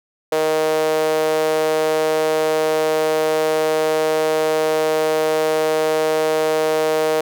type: tone with high-pass filter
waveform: sawtooth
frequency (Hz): 156.5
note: D#3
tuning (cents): +10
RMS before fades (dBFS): -18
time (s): 0.32-7.21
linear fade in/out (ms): 5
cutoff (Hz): 520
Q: 5.4
effects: none